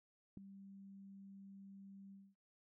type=tone with ADSR envelope; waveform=sine; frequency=196 Hz; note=G3; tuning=in tune; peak=-40 dBFS; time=0.37-2.35 s; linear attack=4 ms; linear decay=3 ms; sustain=-14 dB; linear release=230 ms; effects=noise-tail reverb RT60 0.3 s tail -25 dB re dry